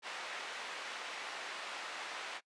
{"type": "band-pass noise", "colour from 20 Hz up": "white", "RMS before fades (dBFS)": -44, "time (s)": [0.02, 2.41], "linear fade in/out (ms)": 50, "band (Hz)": [560, 2600], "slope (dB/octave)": 12, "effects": ["noise-tail reverb RT60 0.1 s tail -22 dB re dry", "resampled to 22050 Hz"]}